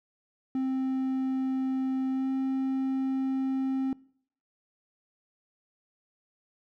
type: tone with pitch glide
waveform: triangle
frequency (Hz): 262.8 to 265.4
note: C4 to C4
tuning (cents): +8 to +25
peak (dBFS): -24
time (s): 0.55-3.93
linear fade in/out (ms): 2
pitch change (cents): +17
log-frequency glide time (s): 2.11-2.3
effects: noise-tail reverb RT60 0.6 s tail -23 dB re dry